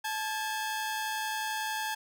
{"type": "tone pair together", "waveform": "sawtooth", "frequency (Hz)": [869, 1626.8], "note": ["A5", "G#6"], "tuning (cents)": [-22, -36], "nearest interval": "major seventh", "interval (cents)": 1086, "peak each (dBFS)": [-29, -33], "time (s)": [0.04, 1.95], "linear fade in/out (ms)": 10, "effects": []}